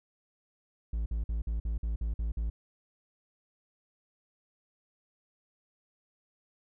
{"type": "tone bursts", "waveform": "triangle", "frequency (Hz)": 55.7, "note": "A1", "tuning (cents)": 22, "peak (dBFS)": -27, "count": 9, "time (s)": [0.93, 2.5], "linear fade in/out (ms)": 5, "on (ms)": 130, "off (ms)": 50, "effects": []}